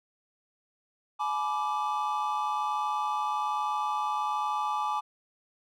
triangle chord, G# diminished, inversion none, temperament equal with one note detuned, 846.6 / 987.8 / 1174.7 Hz, G#5 / B5 / D6, +33 / 0 / 0 cents, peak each -29 / -33 / -29 dBFS, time 1.19-5.01 s, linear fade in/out 20 ms, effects none

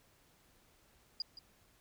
sine tone with echo, 4850 Hz, D#8, 45 cents flat, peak -34 dBFS, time 1.2-1.22 s, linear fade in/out 2 ms, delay 170 ms, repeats 1, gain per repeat -13 dB, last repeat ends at 1.39 s, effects pink hiss -68 dBFS RMS until 1.8 s

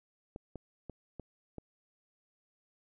clicks, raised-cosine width 2 ms, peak -29 dBFS, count 5, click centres 0.361 / 0.557 / 0.897 / 1.197 / 1.583 s, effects none

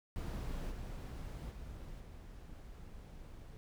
brown noise with level steps, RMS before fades -40 / -44 / -48 / -51 dBFS, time 0.16-3.57 s, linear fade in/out 0 ms, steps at 0.7 / 1.5 / 1.99 s, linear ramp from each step 20 ms, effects none

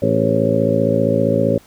harmonic tone with a mistuned harmonic, 55.2 Hz, A1, 6 cents sharp, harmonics 2 / 3 / 4 / 5 / 6 / 7 / 8 / 9 / 10, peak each -22 / -22 / -21 / -22 / -28 / -23 / -28 / -22 / -18 dBFS, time 0.02-1.58 s, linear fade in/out 5 ms, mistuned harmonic 7, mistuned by +66 cents, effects pink hiss -49 dBFS RMS until 1.66 s

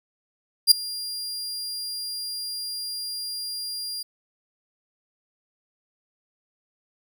sawtooth tone with ADSR envelope, 4800 Hz, D8, 37 cents sharp, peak -5 dBFS, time 0.67-4.03 s, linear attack 44 ms, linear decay 4 ms, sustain -22 dB, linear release 9 ms, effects none

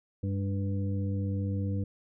harmonic tone with a mistuned harmonic, 98 Hz, G2, in tune, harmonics 1 / 2 / 3 / 5, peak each -29 / -35 / -39 / -43 dBFS, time 0.23-1.84 s, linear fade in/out 5 ms, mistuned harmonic 2, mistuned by +25 cents, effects none

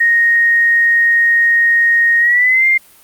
sine tone with pitch glide, 1864.7 to 2105 Hz, A#6 to C7, 0 to +10 cents, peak -8 dBFS, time 0-2.78 s, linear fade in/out 10 ms, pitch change +210 cents, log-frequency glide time 2.19-2.66 s, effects white hiss -45 dBFS RMS until 3.03 s + Opus 48 kbps

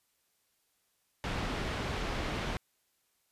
pink low-pass noise, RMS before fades -35 dBFS, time 1.24-2.57 s, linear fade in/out 0 ms, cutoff 3500 Hz, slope 12 dB/octave, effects white hiss -75 dBFS RMS until 3.31 s + resampled to 32000 Hz

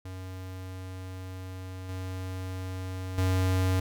square tone with level steps, 93.1 Hz, F#2, 11 cents sharp, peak -38 / -34 / -24 dBFS, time 0.05-3.8 s, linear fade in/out 5 ms, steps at 1.89 / 3.18 s, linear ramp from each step 2 ms, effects none

